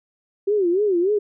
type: tone with vibrato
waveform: sine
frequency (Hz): 380.5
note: F#4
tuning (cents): +48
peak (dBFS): -16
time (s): 0.47-1.19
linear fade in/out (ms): 10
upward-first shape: sine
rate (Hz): 3.4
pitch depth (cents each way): 190
effects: none